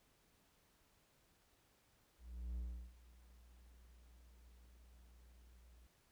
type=tone with ADSR envelope; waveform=triangle; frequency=59.9 Hz; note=A#1; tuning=48 cents sharp; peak=-38 dBFS; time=2.17-5.87 s; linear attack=400 ms; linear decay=350 ms; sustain=-21 dB; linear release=7 ms; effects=pink hiss -74 dBFS RMS until 6.11 s